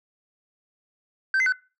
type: tone with pitch steps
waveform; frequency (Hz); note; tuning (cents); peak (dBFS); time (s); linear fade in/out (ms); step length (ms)
sine; 1554 / 2060 / 1508; G6 / C7 / F#6; -16 / -28 / +32; -16; 1.34-1.523; 2; 61
effects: noise-tail reverb RT60 0.3 s tail -22 dB re dry + tanh soft clip ceiling -18 dBFS